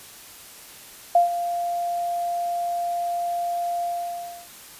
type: tone with ADSR envelope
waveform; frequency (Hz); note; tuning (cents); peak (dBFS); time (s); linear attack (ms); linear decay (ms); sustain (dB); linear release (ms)
sine; 696; F5; -6; -11; 1.15-4.48; 4; 130; -12; 640
effects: white hiss -44 dBFS RMS until 4.79 s + resampled to 32000 Hz